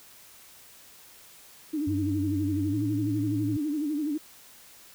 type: tone with vibrato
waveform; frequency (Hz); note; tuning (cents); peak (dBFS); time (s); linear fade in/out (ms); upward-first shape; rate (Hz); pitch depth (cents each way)
sine; 298.4; D4; +28; -26; 1.73-4.18; 10; sine; 12; 93
type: tone with pitch glide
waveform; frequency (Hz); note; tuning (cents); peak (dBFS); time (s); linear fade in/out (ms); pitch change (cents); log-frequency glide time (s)
sine; 97.6 to 110.83; G2 to A2; -7 to +13; -29; 1.87-3.57; 5; +220; 2.68-2.76
effects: white hiss -52 dBFS RMS until 4.94 s